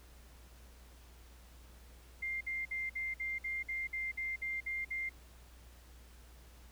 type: tone bursts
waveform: sine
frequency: 2100 Hz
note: C7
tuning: 6 cents sharp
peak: -35 dBFS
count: 12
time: 2.22-5.094 s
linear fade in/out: 10 ms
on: 190 ms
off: 54 ms
effects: added 60 Hz sine -55 dBFS peak until 6.71 s + pink hiss -62 dBFS RMS until 6.71 s